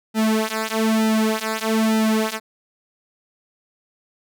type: tone with flanger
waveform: sawtooth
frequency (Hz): 220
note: A3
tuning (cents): 0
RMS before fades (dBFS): -20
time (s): 0.14-2.4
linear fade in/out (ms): 50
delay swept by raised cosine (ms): 1.8 to 4.9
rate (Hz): 1.1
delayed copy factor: -0.95
effects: none